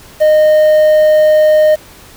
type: tone with quantisation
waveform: triangle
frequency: 615 Hz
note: D#5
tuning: 20 cents flat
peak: -3 dBFS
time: 0.2-1.76 s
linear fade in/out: 20 ms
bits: 5
effects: pink hiss -38 dBFS RMS until 2.16 s